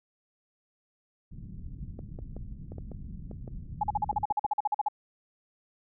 pink low-pass noise, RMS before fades -41 dBFS, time 1.31-4.25 s, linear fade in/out 20 ms, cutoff 200 Hz, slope 24 dB/octave
clicks, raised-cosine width 2 ms, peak -28 dBFS, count 11, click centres 1.991 / 2.189 / 2.366 / 2.72 / 2.783 / 2.917 / 3.313 / 3.478 / 4.129 / 4.308 / 4.448 s
sine tone bursts, 838 Hz, G#5, 15 cents sharp, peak -23 dBFS, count 16, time 3.81-4.885 s, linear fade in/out 5 ms, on 25 ms, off 45 ms
effects none

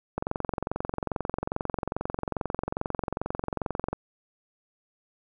click train, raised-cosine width 1 ms, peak -14 dBFS, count 85, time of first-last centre 0.18-3.93 s, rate 22.4 Hz, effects none

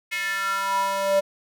square tone with high-pass filter sweep, 196 Hz, G3, in tune, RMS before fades -24 dBFS, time 0.11-1.21 s, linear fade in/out 20 ms, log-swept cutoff 2200 to 570 Hz, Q 5.1, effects none

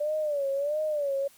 sine tone with vibrato, 582 Hz, D5, 16 cents flat, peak -25 dBFS, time 0-1.28 s, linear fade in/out 10 ms, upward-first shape sine, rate 1.5 Hz, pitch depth 110 cents each way, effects white hiss -57 dBFS RMS until 1.37 s + MP3 96 kbps

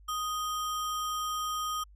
sine tone with sample-and-hold, 1244.5 Hz, D#6, in tune, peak -30 dBFS, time 0.08-1.84 s, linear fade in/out 10 ms, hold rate 4410 Hz, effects added 50 Hz sine -52 dBFS peak until 1.95 s + resampled to 32000 Hz

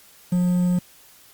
triangle tone with quantisation, 178.7 Hz, F3, 40 cents sharp, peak -15 dBFS, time 0.32-0.79 s, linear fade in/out 5 ms, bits 7, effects white hiss -51 dBFS RMS until 1.33 s + Opus 48 kbps

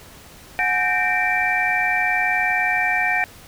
sine tone cluster, 733 / 832 / 1562 / 1830 / 2341 Hz, F#5 / G#5 / G6 / A#6 / D7, -16 / +3 / -7 / -32 / -6 cents, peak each -24 / -29 / -28 / -22 / -21 dBFS, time 0.59-3.24 s, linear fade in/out 0 ms, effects pink hiss -44 dBFS RMS until 3.47 s

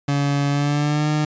30% pulse tone with pitch glide, 142.1 to 151.42 Hz, C#3 to D#3, +43 to -47 cents, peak -15 dBFS, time 0.08-1.25 s, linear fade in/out 5 ms, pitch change +110 cents, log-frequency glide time 0.49-1.09 s, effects resampled to 16000 Hz

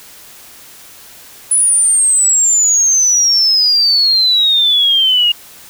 sine exponential sweep, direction down, 10090 to 2836 Hz, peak -8 dBFS, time 1.51-5.32 s, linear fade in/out 5 ms, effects white hiss -38 dBFS RMS until 5.69 s

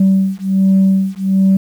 sine beating tone pair, 191.5 / 192.8 Hz, G3 / G3, -40 / -28 cents, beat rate 1.3 Hz, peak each -11 dBFS, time 0-1.57 s, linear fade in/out 5 ms, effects tanh soft clip ceiling -5 dBFS + 7-bit

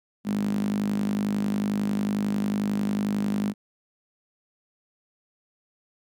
sawtooth tone with high-pass filter, 51.1 Hz, G#1, 27 cents flat, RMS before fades -26 dBFS, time 0.24-3.54 s, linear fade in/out 50 ms, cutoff 210 Hz, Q 8.4, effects none

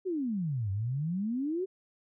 sine exponential two-way sweep, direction down then up, 392 to 94.3 to 392 Hz, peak -29 dBFS, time 0.05-1.66 s, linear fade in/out 20 ms, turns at 0.71 s, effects none

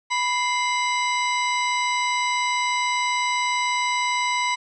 harmonic tone with a mistuned harmonic, 987 Hz, B5, 1 cent flat, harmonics 1 / 2 / 3 / 4 / 5 / 6 / 8, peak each -23 / -25 / -34 / -32 / -38 / -36 / -36 dBFS, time 0.1-4.56 s, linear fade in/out 20 ms, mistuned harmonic 2, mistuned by +100 cents, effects none

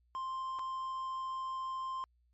triangle tone with dropouts, 1049 Hz, C6, 4 cents sharp, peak -34 dBFS, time 0.15-2.04 s, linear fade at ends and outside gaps 0 ms, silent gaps 0.588-0.593 s, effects added 60 Hz sine -68 dBFS peak until 2.33 s + MP3 32 kbps

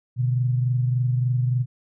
sine tone pair together, 123.2 / 146.64 Hz, B2 / D3, -4 / -2 cents, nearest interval minor third, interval 302 cents, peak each -19 / -29 dBFS, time 0.16-1.66 s, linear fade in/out 50 ms, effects none

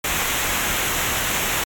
pink noise with comb filter, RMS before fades -22 dBFS, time 0.04-1.64 s, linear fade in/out 5 ms, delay 0.21 ms, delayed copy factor -0.6, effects MP3 96 kbps

